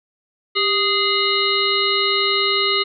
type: harmonic tone with a mistuned harmonic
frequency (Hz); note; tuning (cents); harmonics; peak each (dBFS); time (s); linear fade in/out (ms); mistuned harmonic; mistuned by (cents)
415.3; G#4; 0; 1 / 3 / 5 / 7 / 9 / 10; -23 / -23 / -23 / -23 / -23 / -23; 0.55-2.84; 20; 1; -84
effects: none